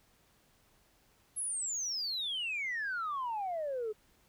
sine exponential sweep, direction down, 11175 to 415.3 Hz, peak -32 dBFS, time 1.36-3.93 s, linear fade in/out 20 ms, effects tanh soft clip ceiling -30 dBFS + pink hiss -68 dBFS RMS until 4.28 s

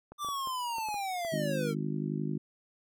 clicks, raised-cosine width 1 ms, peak -32 dBFS, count 8, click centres 0.12 / 0.247 / 0.287 / 0.473 / 0.784 / 0.887 / 0.943 / 1.249 s
square linear sweep, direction down, 1193 to 440 Hz, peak -33 dBFS, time 0.18-1.75 s, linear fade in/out 50 ms
harmonic tone, 51.3 Hz, G#1, 21 cents flat, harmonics 3 / 4 / 5 / 6 / 7, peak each -34 / -36 / -38 / -40 / -41 dBFS, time 1.32-2.38 s, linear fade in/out 10 ms
effects none

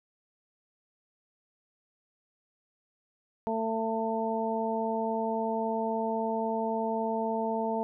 harmonic tone, 223.7 Hz, A3, 29 cents sharp, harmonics 1 / 2 / 3 / 4, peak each -33 / -33 / -33 / -33 dBFS, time 3.47-7.83 s, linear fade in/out 0 ms, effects none

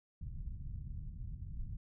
pink low-pass noise, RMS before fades -43 dBFS, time 0.21-1.77 s, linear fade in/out 5 ms, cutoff 140 Hz, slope 24 dB/octave, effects none

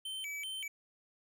square tone with vibrato, 2664 Hz, E7, 18 cents sharp, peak -39 dBFS, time 0.05-0.68 s, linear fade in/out 5 ms, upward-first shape square, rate 2.6 Hz, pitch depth 260 cents each way, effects none

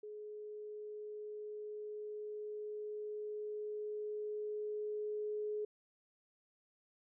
sine tone with level ramp, 422.1 Hz, G#4, 28 cents sharp, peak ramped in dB -45 to -36 dBFS, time 0.03-5.65 s, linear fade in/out 5 ms, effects none

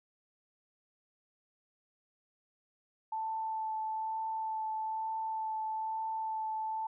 sine tone with vibrato, 880 Hz, A5, in tune, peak -33 dBFS, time 3.12-6.87 s, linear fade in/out 5 ms, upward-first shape sine, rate 1.1 Hz, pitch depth 11 cents each way, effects none

